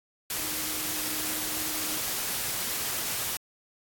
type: tone in noise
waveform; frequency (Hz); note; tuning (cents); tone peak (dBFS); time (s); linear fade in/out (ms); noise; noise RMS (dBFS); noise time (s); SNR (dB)
sine; 309.9; D#4; -7; -42; 0.38-1.98; 2; white; -31; 0.3-3.37; -14
effects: AAC 64 kbps